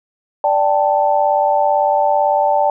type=chord; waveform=sine; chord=D suspended fourth; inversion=none; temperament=just; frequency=587.3 / 783.1 / 881 Hz; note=D5 / G5 / A5; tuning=0 / -2 / +2 cents; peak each=-16 dBFS; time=0.44-2.7 s; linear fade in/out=2 ms; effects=none